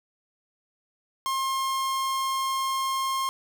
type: tone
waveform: 45% pulse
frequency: 1067 Hz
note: C6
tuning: 34 cents sharp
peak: -25 dBFS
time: 1.26-3.29 s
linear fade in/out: 0 ms
effects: none